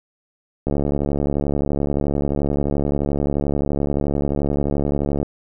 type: click train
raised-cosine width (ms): 2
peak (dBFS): -8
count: 327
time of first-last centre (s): 0.67-5.229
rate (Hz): 71.5
effects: none